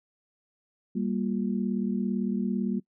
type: tone cluster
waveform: sine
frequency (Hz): 195.7 / 233.5 / 356.6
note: G3 / A#3 / F4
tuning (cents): -3 / +3 / +36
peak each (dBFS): -28 / -29 / -37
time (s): 0.95-2.8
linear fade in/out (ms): 10
effects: noise-tail reverb RT60 0.1 s tail -22 dB re dry